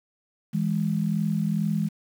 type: tone pair together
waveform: sine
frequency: 163.25 / 205.5 Hz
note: E3 / G#3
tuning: -17 / -18 cents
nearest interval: major third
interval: 399 cents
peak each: -25 dBFS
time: 0.53-1.89 s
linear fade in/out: 20 ms
effects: 8-bit